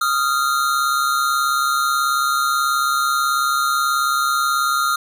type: tone pair together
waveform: square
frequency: 1244.5 / 1382.9 Hz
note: D#6 / F6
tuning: 0 / -17 cents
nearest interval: major second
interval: 183 cents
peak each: -20 dBFS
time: 0.01-4.96 s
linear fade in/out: 5 ms
effects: 9-bit